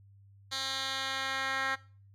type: tone with band-pass filter sweep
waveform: 10% pulse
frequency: 267.5 Hz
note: C4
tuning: 38 cents sharp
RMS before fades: -34 dBFS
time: 0.51-1.76 s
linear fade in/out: 20 ms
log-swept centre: 4200 to 1900 Hz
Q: 1.8
effects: noise-tail reverb RT60 0.4 s tail -20 dB re dry + added 99 Hz sine -55 dBFS peak until 2.14 s